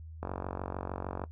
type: click train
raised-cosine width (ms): 1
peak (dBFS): -21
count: 48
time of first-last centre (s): 0.23-1.239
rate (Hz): 46.6
effects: noise-tail reverb RT60 0.1 s tail -18 dB re dry + added 80 Hz sine -43 dBFS peak until 1.31 s